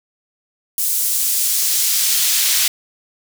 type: noise with high-pass filter sweep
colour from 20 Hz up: pink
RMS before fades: -17 dBFS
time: 0.78-2.68 s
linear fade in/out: 2 ms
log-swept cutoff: 9200 to 3200 Hz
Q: 0.71
effects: none